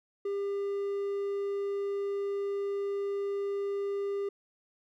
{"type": "tone", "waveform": "triangle", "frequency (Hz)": 400, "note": "G4", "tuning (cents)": 35, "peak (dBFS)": -28, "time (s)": [0.25, 4.29], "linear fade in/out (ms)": 5, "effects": []}